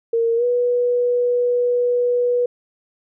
sine tone with pitch glide, 461.1 to 488 Hz, A#4 to B4, -19 to -21 cents, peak -15 dBFS, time 0.13-2.46 s, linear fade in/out 5 ms, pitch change +98 cents, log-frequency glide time 0.36-0.44 s, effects none

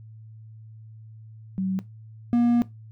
sine / triangle tone pair in turn, 189.2 / 238.4 Hz, F#3 / A#3, +39 / +39 cents, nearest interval major third, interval 400 cents, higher second, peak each -23 / -15 dBFS, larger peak second, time 1.58-1.79 / 2.33-2.62 s, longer second, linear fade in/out 0 ms, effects noise-tail reverb RT60 0.2 s tail -18 dB re dry + added 110 Hz sine -42 dBFS peak until 2.91 s

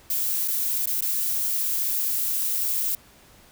violet noise with dropouts, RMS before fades -25 dBFS, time 0.1-2.95 s, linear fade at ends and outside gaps 2 ms, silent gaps 0.477-0.482 / 0.858-0.872 / 1.009-1.022 s, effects pink hiss -53 dBFS RMS until 3.51 s

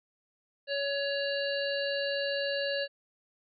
harmonic tone with a mistuned harmonic, 561 Hz, C#5, 21 cents sharp, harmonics 1 / 3 / 5 / 7 / 8, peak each -31 / -36 / -38 / -39 / -40 dBFS, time 0.67-2.88 s, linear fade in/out 50 ms, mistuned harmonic 7, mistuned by +25 cents, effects none

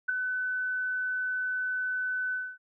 sine tone with ADSR envelope, 1506 Hz, F#6, 30 cents sharp, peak -21 dBFS, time 0.08-2.58 s, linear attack 14 ms, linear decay 6 ms, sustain -7 dB, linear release 250 ms, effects none

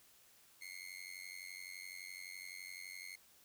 sawtooth tone with amplitude modulation, 2138 Hz, C7, 37 cents sharp, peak -40 dBFS, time 0.61-3.16 s, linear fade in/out 10 ms, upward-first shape sine, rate 91.8 Hz, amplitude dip 100%, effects white hiss -66 dBFS RMS until 3.44 s

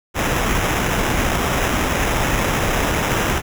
pink noise with sample-and-hold, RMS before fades -19 dBFS, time 0.14-3.42 s, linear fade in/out 50 ms, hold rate 4410 Hz, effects none

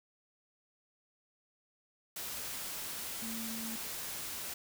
sine tone in noise, 225.7 Hz, A3, 44 cents sharp, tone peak -41 dBFS, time 3.22-3.76 s, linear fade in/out 5 ms, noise white, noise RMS -41 dBFS, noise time 2.16-4.54 s, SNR -3 dB, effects none

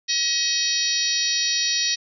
harmonic tone, 635 Hz, D#5, 35 cents sharp, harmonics 3 / 4 / 5 / 6 / 7 / 8 / 9, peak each -31 / -31 / -31 / -27 / -25 / -29 / -25 dBFS, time 0.08-1.96 s, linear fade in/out 20 ms, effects none

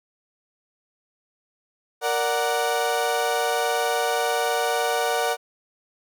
30% pulse chord, Bb augmented, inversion none, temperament equal, 466.2 / 587.3 / 740 Hz, Bb4 / D5 / F#5, 0 / 0 / 0 cents, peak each -23 / -25 / -22 dBFS, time 2.01-5.37 s, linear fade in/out 50 ms, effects none

